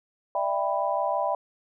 sine chord, E minor seventh, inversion third, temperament just, 593.3 / 659.3 / 791.1 / 988.9 Hz, D5 / E5 / G5 / B5, +18 / 0 / +16 / +2 cents, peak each -29 dBFS, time 0.35-1.35 s, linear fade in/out 2 ms, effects none

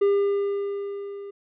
triangle tone with level ramp, 401.3 Hz, G4, 41 cents sharp, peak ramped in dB -14 to -33 dBFS, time 0.01-1.31 s, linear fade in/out 10 ms, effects resampled to 8000 Hz

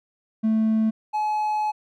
triangle tone pair in turn, 220 / 851 Hz, A3 / G#5, 0 / +42 cents, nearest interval octave + major seventh, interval 2342 cents, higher second, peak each -15 / -19 dBFS, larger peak first, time 0.43-0.91 / 1.13-1.72 s, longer second, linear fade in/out 20 ms, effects tanh soft clip ceiling -12 dBFS

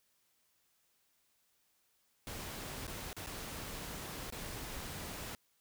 pink noise with dropouts, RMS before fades -44 dBFS, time 2.27-5.35 s, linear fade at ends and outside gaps 0 ms, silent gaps 2.868-2.878 / 3.13-3.166 / 3.262-3.27 / 4.302-4.324 s, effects white hiss -75 dBFS RMS until 5.6 s

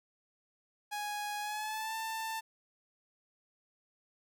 sawtooth tone with pitch glide, 830.6 to 890.2 Hz, G#5 to A5, 0 to +20 cents, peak -32 dBFS, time 0.91-2.41 s, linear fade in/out 20 ms, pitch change +120 cents, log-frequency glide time 1.4-1.95 s, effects none

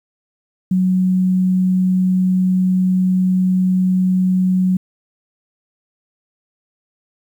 sine tone, 185 Hz, F#3, in tune, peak -12 dBFS, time 0.71-4.77 s, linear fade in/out 5 ms, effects 8-bit

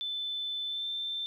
sine tone with pitch glide, 3520 to 3559 Hz, A7 to A7, 0 to +19 cents, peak -32 dBFS, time 0.01-1.26 s, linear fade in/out 0 ms, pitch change +19 cents, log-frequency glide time 0.67-0.87 s, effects 11-bit

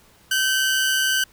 sawtooth tone pair together, 1543 / 2945 Hz, G6 / F#7, -28 / -9 cents, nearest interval major seventh, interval 1119 cents, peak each -16 / -21 dBFS, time 0.31-1.24 s, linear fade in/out 5 ms, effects pink hiss -54 dBFS RMS until 1.32 s

